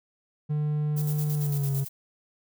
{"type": "tone with pitch glide", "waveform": "triangle", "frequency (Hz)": [150, 137.55], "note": ["D3", "C#3"], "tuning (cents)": [37, -13], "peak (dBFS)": -22, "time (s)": [0.49, 1.85], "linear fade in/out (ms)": 20, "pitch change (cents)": -150, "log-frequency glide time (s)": [1.35, 1.73]}
{"type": "noise with tremolo", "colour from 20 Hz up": "violet", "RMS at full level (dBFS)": -36, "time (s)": [0.96, 1.89], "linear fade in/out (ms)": 20, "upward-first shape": "square", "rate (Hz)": 8.9, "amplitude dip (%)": 55}
{"effects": []}